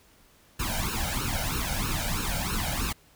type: noise with flanger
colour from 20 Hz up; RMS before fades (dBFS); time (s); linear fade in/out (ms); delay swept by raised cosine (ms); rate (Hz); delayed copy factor
pink; -29; 0.59-2.93; 10; 0.73 to 1.35; 3.1; +0.9
effects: pink hiss -59 dBFS RMS until 3.15 s